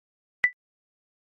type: tone with exponential decay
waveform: sine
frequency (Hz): 1982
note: B6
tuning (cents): +6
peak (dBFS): -10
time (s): 0.44-0.53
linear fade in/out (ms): 0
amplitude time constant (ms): 18
effects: MP3 64 kbps